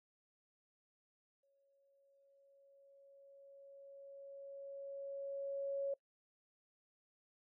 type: tone with exponential growth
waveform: sine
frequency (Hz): 554.4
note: C#5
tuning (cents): 0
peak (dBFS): -35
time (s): 1.43-5.94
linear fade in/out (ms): 5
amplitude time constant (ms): 980
effects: noise-tail reverb RT60 0.1 s tail -22 dB re dry